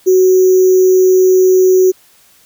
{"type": "tone with sample-and-hold", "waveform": "sine", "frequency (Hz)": 371.7, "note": "F#4", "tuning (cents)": 8, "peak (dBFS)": -5, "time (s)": [0.06, 1.92], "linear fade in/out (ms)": 20, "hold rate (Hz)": 6300, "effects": ["white hiss -48 dBFS RMS until 2.45 s"]}